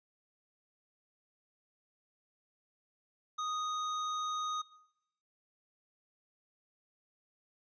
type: tone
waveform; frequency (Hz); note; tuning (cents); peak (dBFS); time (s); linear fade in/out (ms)
square; 1244.5; D#6; 0; -35; 3.38-4.62; 10
effects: noise-tail reverb RT60 0.8 s tail -18 dB re dry + resampled to 16000 Hz